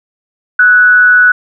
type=tone with frequency modulation; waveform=sine; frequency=1480 Hz; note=F#6; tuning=in tune; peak=-3 dBFS; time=0.59-1.32 s; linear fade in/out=5 ms; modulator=183 Hz; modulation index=0.27; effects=none